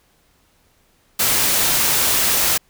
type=noise; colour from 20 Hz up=white; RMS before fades=-17 dBFS; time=1.19-2.58 s; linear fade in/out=10 ms; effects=pink hiss -59 dBFS RMS until 2.69 s